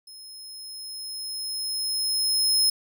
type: tone with level ramp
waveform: sawtooth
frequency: 5160 Hz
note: E8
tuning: 38 cents flat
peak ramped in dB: -40 to -15 dBFS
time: 0.07-2.7 s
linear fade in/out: 5 ms
effects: none